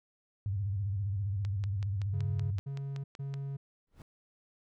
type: tone with vibrato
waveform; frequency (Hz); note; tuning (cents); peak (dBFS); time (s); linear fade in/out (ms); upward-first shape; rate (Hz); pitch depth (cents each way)
sine; 99.3; G2; +23; -30; 0.46-2.59; 0; square; 15; 91
type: click train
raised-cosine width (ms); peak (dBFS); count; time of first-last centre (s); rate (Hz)
0.2; -29; 11; 1.45-3.34; 5.29
type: tone bursts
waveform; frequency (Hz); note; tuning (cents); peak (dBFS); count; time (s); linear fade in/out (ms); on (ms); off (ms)
triangle; 138.3; C#3; -4; -33; 3; 2.13-3.57; 10; 380; 150
type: noise with exponential growth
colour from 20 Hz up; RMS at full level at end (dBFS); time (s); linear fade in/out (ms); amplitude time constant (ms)
brown; -45; 3.87-4.02; 2; 31
effects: none